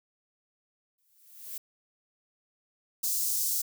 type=noise with exponential growth; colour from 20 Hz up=violet; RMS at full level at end=-36 dBFS; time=0.98-1.58 s; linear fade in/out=5 ms; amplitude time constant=130 ms
type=high-pass noise; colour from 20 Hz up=white; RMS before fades=-29 dBFS; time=3.03-3.62 s; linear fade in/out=10 ms; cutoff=5300 Hz; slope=24 dB/octave
effects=none